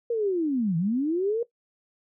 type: linear two-way sweep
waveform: sine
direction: down then up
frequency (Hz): 478.8 to 157.7 to 478.8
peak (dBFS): -22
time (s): 0.1-1.43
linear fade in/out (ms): 5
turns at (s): 0.77
effects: noise-tail reverb RT60 0.1 s tail -17 dB re dry